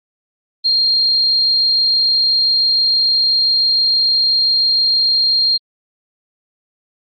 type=tone; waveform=sine; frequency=4211 Hz; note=C8; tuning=10 cents sharp; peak=-11 dBFS; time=0.64-5.58 s; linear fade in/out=20 ms; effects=Opus 48 kbps